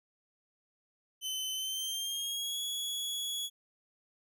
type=tone with pitch glide; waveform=sawtooth; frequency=3049 to 3364 Hz; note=G7 to G#7; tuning=-49 to +22 cents; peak=-31 dBFS; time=1.21-3.5 s; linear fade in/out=50 ms; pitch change=+171 cents; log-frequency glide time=1.55-2.61 s; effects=none